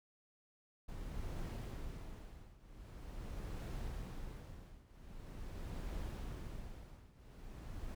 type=noise with tremolo; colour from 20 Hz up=brown; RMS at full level=-42 dBFS; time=0.88-7.95 s; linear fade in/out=10 ms; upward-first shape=triangle; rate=0.44 Hz; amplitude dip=90%; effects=none